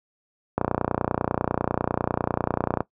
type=click train; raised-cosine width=1 ms; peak=-7 dBFS; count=68; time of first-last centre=0.58-2.806 s; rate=30.1 Hz; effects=noise-tail reverb RT60 0.1 s tail -19 dB re dry + high-pass 80 Hz 12 dB/octave